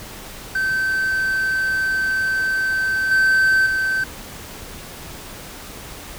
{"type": "tone with level steps", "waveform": "triangle", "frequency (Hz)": 1545, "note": "G6", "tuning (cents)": -26, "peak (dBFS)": [-16, -11, -16], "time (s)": [0.55, 4.04], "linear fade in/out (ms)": 5, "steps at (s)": [3.11, 3.66], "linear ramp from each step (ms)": 5, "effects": ["pink hiss -36 dBFS RMS until 6.18 s"]}